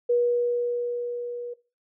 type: tone with level ramp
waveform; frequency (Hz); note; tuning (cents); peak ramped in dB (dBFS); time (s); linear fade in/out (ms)
sine; 482.3; B4; -41; -18 to -32; 0.09-1.54; 10
effects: noise-tail reverb RT60 0.3 s tail -18 dB re dry